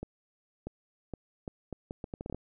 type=accelerating click train; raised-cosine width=2 ms; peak=-24 dBFS; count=13; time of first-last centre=0.03-2.346 s; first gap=640 ms; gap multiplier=0.73; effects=none